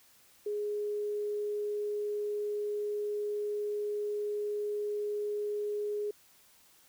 sine tone, 416.1 Hz, G#4, 3 cents sharp, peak -31 dBFS, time 0.46-6.11 s, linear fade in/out 5 ms, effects white hiss -62 dBFS RMS until 6.88 s

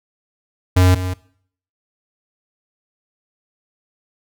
square tone pair in turn, 91.5 / 91.82 Hz, F#2 / F#2, -19 / -13 cents, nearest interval unison, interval 6 cents, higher second, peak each -10 / -21 dBFS, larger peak first, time 0.76-0.95 / 0.95-1.14 s, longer neither, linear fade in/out 10 ms, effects noise-tail reverb RT60 0.6 s tail -20 dB re dry

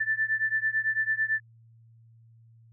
sine beating tone pair, 1760 / 1769 Hz, A6 / A6, 0 / +9 cents, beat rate 9 Hz, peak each -27 / -28 dBFS, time 0-1.4 s, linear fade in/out 10 ms, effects added 114 Hz sine -53 dBFS peak until 2.72 s

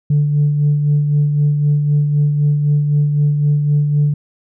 sine tone with tremolo, 146.83 Hz, D3, in tune, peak -8 dBFS, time 0.1-4.14 s, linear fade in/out 5 ms, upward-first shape sine, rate 3.9 Hz, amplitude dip 45%, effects tanh soft clip ceiling -7 dBFS

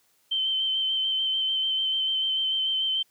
sine tone with vibrato, 3097 Hz, G7, 22 cents flat, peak -23 dBFS, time 0.31-3.03 s, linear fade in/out 10 ms, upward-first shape square, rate 6.8 Hz, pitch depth 16 cents each way, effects white hiss -66 dBFS RMS until 3.1 s + high-pass 80 Hz 12 dB/octave

